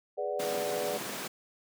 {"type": "chord", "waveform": "sine", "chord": "G# half-diminished seventh", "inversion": "none", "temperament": "equal", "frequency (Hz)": [415.3, 493.9, 587.3, 740], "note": ["G#4", "B4", "D5", "F#5"], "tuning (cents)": [0, 0, 0, 0], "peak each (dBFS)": [-36, -36, -34, -38], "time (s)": [0.17, 0.98], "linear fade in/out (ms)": 20}
{"type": "high-pass noise", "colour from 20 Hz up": "pink", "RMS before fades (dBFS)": -38, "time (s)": [0.39, 1.28], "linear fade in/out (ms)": 10, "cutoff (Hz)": 170, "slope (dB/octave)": 24}
{"effects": []}